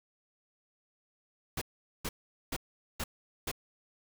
pink noise bursts, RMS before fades -35 dBFS, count 5, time 1.57-3.515 s, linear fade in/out 5 ms, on 45 ms, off 430 ms, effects none

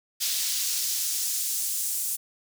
pink noise with high-pass filter sweep, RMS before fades -28 dBFS, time 0.2-2.17 s, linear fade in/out 20 ms, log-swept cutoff 4200 to 8500 Hz, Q 1.1, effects none

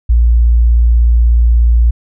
sine tone, 58.27 Hz, A#1, in tune, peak -5 dBFS, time 0.09-1.91 s, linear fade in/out 10 ms, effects none

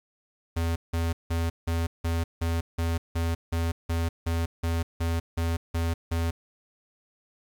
square tone bursts, 83.3 Hz, E2, 19 cents sharp, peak -25 dBFS, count 16, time 0.56-6.31 s, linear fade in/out 10 ms, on 200 ms, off 170 ms, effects 9-bit

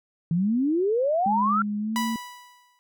sine exponential sweep, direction up, 160 to 1396.9 Hz, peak -20 dBFS, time 0.31-1.62 s, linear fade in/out 2 ms
sine tone with pitch glide, 207.7 to 226.5 Hz, G#3 to A#3, 0 to -50 cents, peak -25 dBFS, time 1.26-2.16 s, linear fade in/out 2 ms, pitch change +150 cents, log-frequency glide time 1.78-1.98 s
sawtooth tone with exponential decay, 984 Hz, B5, 7 cents flat, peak -20 dBFS, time 1.96-2.79 s, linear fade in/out 0 ms, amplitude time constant 180 ms
effects none

